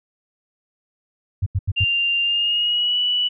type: tone bursts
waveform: sine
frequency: 96 Hz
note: G2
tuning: 36 cents flat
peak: -16 dBFS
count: 4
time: 1.42-1.845 s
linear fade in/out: 10 ms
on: 44 ms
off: 83 ms
type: tone with pitch glide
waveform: sine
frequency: 2788 to 2954 Hz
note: F7 to F#7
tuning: -4 to -3 cents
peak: -17 dBFS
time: 1.76-3.29 s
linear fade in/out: 20 ms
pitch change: +101 cents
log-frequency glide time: 2.22-2.98 s
effects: none